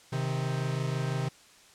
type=tone pair together; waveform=45% pulse; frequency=130.81 / 156.77 Hz; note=C3 / D#3; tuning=0 / +13 cents; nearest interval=minor third; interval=313 cents; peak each=-30 / -33 dBFS; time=0.12-1.29 s; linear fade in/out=10 ms; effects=white hiss -56 dBFS RMS until 1.74 s + low-pass 8000 Hz 12 dB/octave